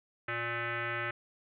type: tone with frequency modulation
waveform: sine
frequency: 116.54 Hz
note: A#2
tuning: in tune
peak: -32 dBFS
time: 0.28-1.11 s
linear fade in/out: 5 ms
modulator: 471 Hz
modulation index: 4.7
effects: none